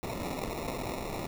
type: noise with sample-and-hold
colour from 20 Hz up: violet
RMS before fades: -36 dBFS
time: 0.03-1.27 s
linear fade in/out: 0 ms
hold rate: 1575 Hz
effects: none